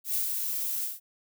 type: noise with ADSR envelope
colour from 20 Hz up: violet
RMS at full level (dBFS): -27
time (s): 0.04-1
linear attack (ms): 110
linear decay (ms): 120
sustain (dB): -4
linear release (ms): 170
effects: none